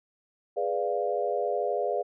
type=chord; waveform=sine; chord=G# diminished seventh; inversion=none; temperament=equal; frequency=415.3 / 493.9 / 587.3 / 698.5 Hz; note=G#4 / B4 / D5 / F5; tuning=0 / 0 / 0 / 0 cents; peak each=-31 dBFS; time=0.56-2.03 s; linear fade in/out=20 ms; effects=none